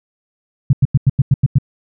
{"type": "tone bursts", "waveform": "sine", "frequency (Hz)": 134, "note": "C3", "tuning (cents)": 42, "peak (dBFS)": -6, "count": 8, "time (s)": [0.7, 1.585], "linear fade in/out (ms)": 5, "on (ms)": 31, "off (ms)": 91, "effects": []}